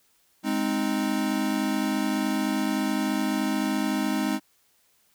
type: chord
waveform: square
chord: Ab major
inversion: none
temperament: equal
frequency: 207.7 / 261.6 / 311.1 Hz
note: Ab3 / C4 / Eb4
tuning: 0 / 0 / 0 cents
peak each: -29 dBFS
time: 0.43-4.4 s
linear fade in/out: 50 ms
effects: white hiss -65 dBFS RMS until 5.14 s